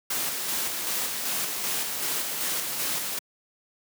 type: noise with tremolo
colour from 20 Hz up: white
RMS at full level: -28 dBFS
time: 0.1-3.19 s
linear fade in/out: 5 ms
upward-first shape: square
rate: 2.6 Hz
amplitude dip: 30%
effects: high-pass 150 Hz 12 dB/octave